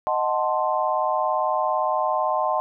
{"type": "chord", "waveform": "sine", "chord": "D# diminished seventh", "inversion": "none", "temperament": "equal", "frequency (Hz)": [622.3, 740, 880, 1046.5], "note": ["D#5", "F#5", "A5", "C6"], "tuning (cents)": [0, 0, 0, 0], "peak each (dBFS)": [-25, -26, -26, -25], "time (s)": [0.07, 2.6], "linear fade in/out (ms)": 0, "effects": []}